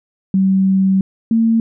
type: tone pair in turn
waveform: sine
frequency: 191.5 / 226.6 Hz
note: G3 / A#3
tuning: -40 / -49 cents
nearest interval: minor third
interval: 291 cents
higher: second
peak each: -10 dBFS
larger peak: neither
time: 0.34-1.01 / 1.31-1.6 s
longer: first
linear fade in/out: 2 ms
effects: none